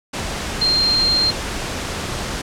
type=tone in noise; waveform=sine; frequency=4186 Hz; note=C8; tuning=in tune; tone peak=-14 dBFS; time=0.61-1.31 s; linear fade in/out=10 ms; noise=pink; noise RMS=-25 dBFS; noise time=0.13-2.42 s; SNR=+8 dB; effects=low-pass 8000 Hz 12 dB/octave